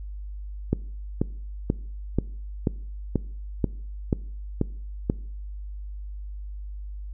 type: click train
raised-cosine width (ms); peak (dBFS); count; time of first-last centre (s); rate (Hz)
3; -8; 10; 0.73-5.099; 2.06
effects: noise-tail reverb RT60 0.6 s tail -22 dB re dry + added 50 Hz sine -33 dBFS peak until 7.13 s